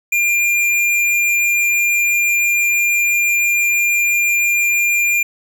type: tone with hard clipping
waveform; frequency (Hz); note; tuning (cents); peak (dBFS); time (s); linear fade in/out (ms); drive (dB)
sine; 2399; D7; +36; -14; 0.12-5.23; 5; 15
effects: none